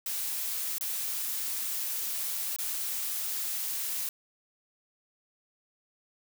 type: noise with dropouts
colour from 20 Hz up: blue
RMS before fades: -33 dBFS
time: 0.06-4.09 s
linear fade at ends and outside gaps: 2 ms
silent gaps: 0.783-0.809 / 2.563-2.586 s
effects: none